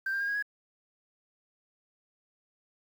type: tone with pitch steps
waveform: sine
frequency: 1568 / 1592.6 / 1617.7 / 1643.1 / 1668.9 Hz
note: G6 / G6 / G#6 / G#6 / G#6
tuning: 0 / +27 / -46 / -19 / +8 cents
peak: -27 dBFS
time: 0.06-0.425 s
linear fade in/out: 5 ms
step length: 73 ms
effects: tanh soft clip ceiling -25 dBFS + 9-bit